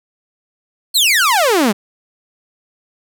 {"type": "exponential sweep", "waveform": "sawtooth", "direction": "down", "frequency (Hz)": [4457, 188.7], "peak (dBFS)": -7, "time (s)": [0.94, 1.73], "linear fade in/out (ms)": 20, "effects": []}